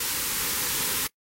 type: band-stop noise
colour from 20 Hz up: white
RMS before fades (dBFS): -27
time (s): 0-1.07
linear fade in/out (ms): 5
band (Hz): 550 to 820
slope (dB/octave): 96
effects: noise-tail reverb RT60 0.1 s tail -24 dB re dry + AAC 48 kbps